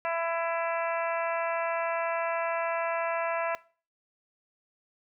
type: harmonic tone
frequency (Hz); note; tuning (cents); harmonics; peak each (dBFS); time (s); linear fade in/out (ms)
333.7; E4; +21; 2 / 3 / 4 / 5 / 6 / 7 / 8; -30 / -34 / -36 / -38 / -40 / -41 / -42; 0.05-3.55; 0
effects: noise-tail reverb RT60 0.4 s tail -21 dB re dry